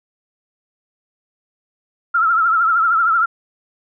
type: tone with vibrato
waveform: sine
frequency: 1343 Hz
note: E6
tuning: 32 cents sharp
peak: -12 dBFS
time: 2.14-3.26 s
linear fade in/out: 10 ms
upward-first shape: triangle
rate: 13 Hz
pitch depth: 100 cents each way
effects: none